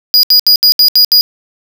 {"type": "tone bursts", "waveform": "square", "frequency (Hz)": 4900, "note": "D#8", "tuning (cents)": -27, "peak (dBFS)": -4, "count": 7, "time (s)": [0.14, 1.21], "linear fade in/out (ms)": 0, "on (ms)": 92, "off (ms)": 71, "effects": []}